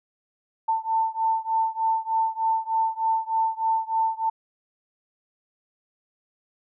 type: beating tone pair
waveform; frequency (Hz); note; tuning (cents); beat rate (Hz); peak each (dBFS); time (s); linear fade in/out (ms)
sine; 892 / 895.3; A5 / A5; +23 / +30; 3.3; -24 / -25; 0.68-4.3; 10
effects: none